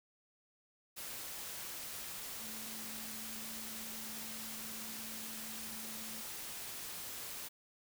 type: tone in noise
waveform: sine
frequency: 220.8 Hz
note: A3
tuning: 6 cents sharp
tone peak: -52 dBFS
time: 2.4-6.22 s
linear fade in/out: 20 ms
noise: white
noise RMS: -45 dBFS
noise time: 0.96-7.49 s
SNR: -10 dB
effects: none